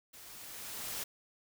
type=noise with level ramp; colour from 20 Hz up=white; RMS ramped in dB=-53 to -38 dBFS; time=0.13-1.04 s; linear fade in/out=10 ms; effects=none